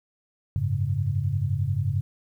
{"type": "chord", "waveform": "sine", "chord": "F# suspended second", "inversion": "none", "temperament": "equal", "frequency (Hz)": [92.5, 103.83, 138.59], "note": ["F#2", "G#2", "C#3"], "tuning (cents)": [0, 0, 0], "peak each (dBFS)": [-28, -26, -27], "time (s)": [0.56, 2.01], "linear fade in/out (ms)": 0, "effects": ["10-bit"]}